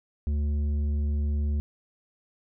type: tone with tanh clipping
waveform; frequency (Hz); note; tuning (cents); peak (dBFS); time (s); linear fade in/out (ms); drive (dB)
sine; 73.42; D2; 0; -25; 0.27-1.6; 0; 8
effects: none